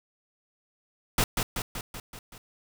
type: noise with echo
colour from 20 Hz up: pink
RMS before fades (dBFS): -23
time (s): 1.18-1.24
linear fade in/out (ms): 2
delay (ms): 190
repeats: 6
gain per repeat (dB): -4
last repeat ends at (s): 2.38
effects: none